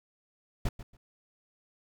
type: noise with echo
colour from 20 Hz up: brown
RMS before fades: -28 dBFS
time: 0.65-0.69 s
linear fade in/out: 5 ms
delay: 140 ms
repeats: 2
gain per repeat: -14 dB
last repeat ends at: 0.97 s
effects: none